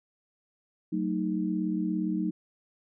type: chord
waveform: sine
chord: D# diminished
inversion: first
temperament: just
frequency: 186.68 / 224 / 311.1 Hz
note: F#3 / A3 / D#4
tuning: +16 / +31 / 0 cents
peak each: -30 / -33 / -30 dBFS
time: 0.92-2.31 s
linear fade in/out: 10 ms
effects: none